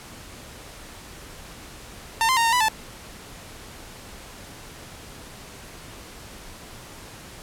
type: tone with pitch steps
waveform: sawtooth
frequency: 905 / 1039 / 925 / 916 / 990 / 877 Hz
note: A5 / C6 / A#5 / A#5 / B5 / A5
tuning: +48 / -12 / -14 / -31 / +4 / -6 cents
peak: -14 dBFS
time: 2.21-2.684 s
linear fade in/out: 0 ms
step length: 79 ms
effects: pink hiss -42 dBFS RMS until 7.42 s + low-pass 12000 Hz 12 dB/octave